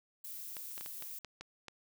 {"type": "noise", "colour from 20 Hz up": "violet", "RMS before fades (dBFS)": -45, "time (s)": [0.24, 1.19], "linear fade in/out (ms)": 5}
{"type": "clicks", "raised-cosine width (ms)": 0.2, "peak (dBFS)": -28, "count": 8, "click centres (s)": [0.568, 0.779, 0.81, 0.861, 1.024, 1.247, 1.41, 1.683]}
{"effects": []}